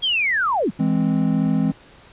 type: linear sweep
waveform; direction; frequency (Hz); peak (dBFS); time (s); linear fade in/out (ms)
sine; down; 3322 to 134.4; -17; 0.02-0.71; 20
type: chord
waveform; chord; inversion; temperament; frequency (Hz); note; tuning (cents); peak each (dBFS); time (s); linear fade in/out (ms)
triangle; E augmented; none; equal; 164.81 / 207.7 / 261.6; E3 / G#3 / B#3; 0 / 0 / 0; -19; 0.79-1.72; 10
effects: pink hiss -48 dBFS RMS until 2.12 s + resampled to 8000 Hz